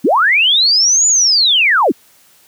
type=linear two-way sweep; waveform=sine; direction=up then down; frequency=185.2 to 7040 to 185.2 Hz; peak=-8 dBFS; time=0.04-1.92 s; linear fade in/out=10 ms; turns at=1.07 s; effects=white hiss -49 dBFS RMS until 2.47 s + high-pass 80 Hz 12 dB/octave